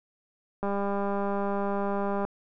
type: click train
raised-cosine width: 1 ms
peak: -17 dBFS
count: 325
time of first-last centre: 0.63-2.25 s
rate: 200 Hz
effects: none